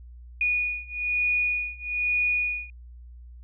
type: beating tone pair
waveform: sine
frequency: 2458 / 2459.1 Hz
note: D#7 / D#7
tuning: -22 / -21 cents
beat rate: 1.1 Hz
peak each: -26 / -27 dBFS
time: 0.41-2.7 s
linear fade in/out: 2 ms
effects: added 60 Hz sine -42 dBFS peak until 3.43 s